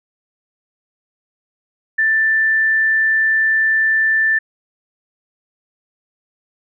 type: tone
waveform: sine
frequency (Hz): 1770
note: A6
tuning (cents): +10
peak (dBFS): -12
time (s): 1.98-4.39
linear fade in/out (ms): 10
effects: none